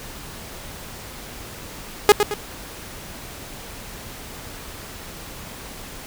sawtooth tone with echo, 415.3 Hz, G#4, in tune, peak -3 dBFS, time 2.09-2.12 s, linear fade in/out 0 ms, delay 110 ms, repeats 2, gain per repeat -8 dB, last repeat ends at 2.34 s, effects pink hiss -37 dBFS RMS until 6.06 s

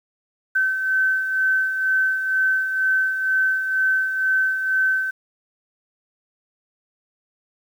sine beating tone pair, 1533 / 1535.1 Hz, G6 / G6, -39 / -37 cents, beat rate 2.1 Hz, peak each -27 / -18 dBFS, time 0.55-5.11 s, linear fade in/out 10 ms, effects 8-bit

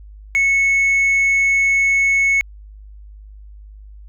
triangle tone with tanh clipping, 2202 Hz, C#7, 12 cents flat, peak -13 dBFS, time 0.35-2.41 s, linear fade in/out 0 ms, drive 7 dB, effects added 51 Hz sine -36 dBFS peak until 4.08 s

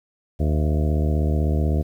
harmonic tone with a mistuned harmonic, 76 Hz, D#2, 40 cents flat, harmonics 1 / 2 / 3 / 4 / 5 / 6 / 7 / 8 / 9, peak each -19 / -25 / -29 / -31 / -33 / -35 / -36 / -37 / -38 dBFS, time 0.39-1.83 s, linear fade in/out 20 ms, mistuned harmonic 8, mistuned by +80 cents, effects 9-bit

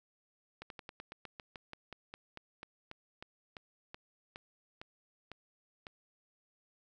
slowing click train, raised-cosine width 0.3 ms, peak -29 dBFS, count 22, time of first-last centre 0.62-5.868 s, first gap 82 ms, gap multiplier 1.1, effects none

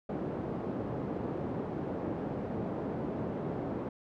pink band-pass noise, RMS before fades -36 dBFS, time 0.09-3.89 s, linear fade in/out 5 ms, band 160 to 560 Hz, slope 12 dB/octave, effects none

